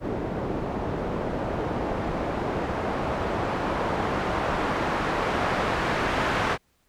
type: noise with low-pass filter sweep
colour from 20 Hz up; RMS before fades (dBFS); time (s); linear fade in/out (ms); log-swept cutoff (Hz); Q
white; -27; 0-6.58; 50; 490 to 1500; 0.77
effects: pink hiss -68 dBFS RMS until 6.88 s